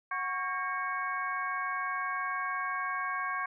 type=harmonic tone with a mistuned harmonic; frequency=369.5 Hz; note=F#4; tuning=2 cents flat; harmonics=2 / 3 / 4 / 5 / 6; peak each=-42 / -33 / -36 / -46 / -41 dBFS; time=0.11-3.46 s; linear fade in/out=5 ms; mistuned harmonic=4; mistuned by=+150 cents; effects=none